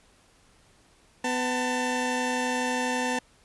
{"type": "tone pair together", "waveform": "20% pulse", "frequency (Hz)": [250.5, 892.7], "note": ["B3", "A5"], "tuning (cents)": [25, 25], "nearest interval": "octave + minor seventh", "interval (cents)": 2200, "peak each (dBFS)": [-23, -24], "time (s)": [1.24, 3.19], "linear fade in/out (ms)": 5, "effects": ["pink hiss -60 dBFS RMS until 3.44 s", "resampled to 24000 Hz"]}